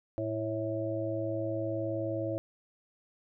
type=harmonic tone with a mistuned harmonic; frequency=110.2 Hz; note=A2; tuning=3 cents sharp; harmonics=1 / 3 / 5 / 6; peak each=-37 / -35 / -35 / -38 dBFS; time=0.18-2.38 s; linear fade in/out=0 ms; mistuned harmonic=6; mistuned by=-28 cents; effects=none

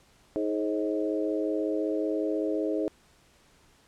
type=harmonic tone with a mistuned harmonic; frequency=105.3 Hz; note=G#2; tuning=24 cents sharp; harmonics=3 / 4 / 5 / 6; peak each=-29 / -31 / -33 / -35 dBFS; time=0.36-2.88 s; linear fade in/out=0 ms; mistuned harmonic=5; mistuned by=+30 cents; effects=pink hiss -61 dBFS RMS until 3.87 s + low-pass 10000 Hz 12 dB/octave

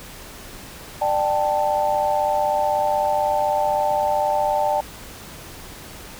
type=chord; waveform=sine; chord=D suspended fourth; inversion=none; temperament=equal with one note detuned; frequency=596.2 / 784 / 880 Hz; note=D5 / G5 / A5; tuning=+26 / 0 / 0 cents; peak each=-22 dBFS; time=1.01-4.81 s; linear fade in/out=10 ms; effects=pink hiss -39 dBFS RMS until 6.19 s

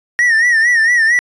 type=tone with vibrato; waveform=triangle; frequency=1864.7 Hz; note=A#6; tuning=in tune; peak=-7 dBFS; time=0.19-1.19 s; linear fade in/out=0 ms; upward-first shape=sine; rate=4.4 Hz; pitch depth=92 cents each way; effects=resampled to 22050 Hz

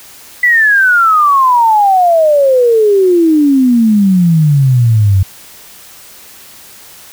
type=exponential sweep; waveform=sine; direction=down; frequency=1995 to 92.5 Hz; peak=-5 dBFS; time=0.43-5.23 s; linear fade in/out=5 ms; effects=white hiss -36 dBFS RMS until 7.12 s

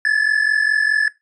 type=tone pair together; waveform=triangle; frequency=1700 / 1744.8 Hz; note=G#6 / A6; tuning=+40 / -15 cents; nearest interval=unison; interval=45 cents; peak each=-15 dBFS; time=0.05-1.08 s; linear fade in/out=2 ms; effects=noise-tail reverb RT60 0.2 s tail -20 dB re dry + resampled to 24000 Hz

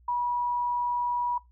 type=tone; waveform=sine; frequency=970 Hz; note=B5; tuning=31 cents flat; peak=-25 dBFS; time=0.08-1.38 s; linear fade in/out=5 ms; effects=noise-tail reverb RT60 0.2 s tail -22 dB re dry + added 60 Hz sine -55 dBFS peak until 1.51 s

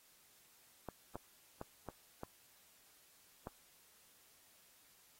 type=clicks; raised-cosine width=1 ms; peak=-30 dBFS; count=6; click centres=0.887 / 1.156 / 1.614 / 1.887 / 2.234 / 3.471 s; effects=white hiss -67 dBFS RMS until 5.19 s + AAC 48 kbps

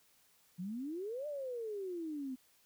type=exponential two-way sweep; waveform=sine; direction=up then down; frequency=170 to 606 to 251.1 Hz; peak=-38 dBFS; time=0.58-2.36 s; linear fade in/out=20 ms; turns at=1.27 s; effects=white hiss -69 dBFS RMS until 2.65 s

